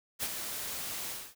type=noise with ADSR envelope; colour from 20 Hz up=white; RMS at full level=-32 dBFS; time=0.19-1.35 s; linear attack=39 ms; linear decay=49 ms; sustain=-6 dB; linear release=260 ms; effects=none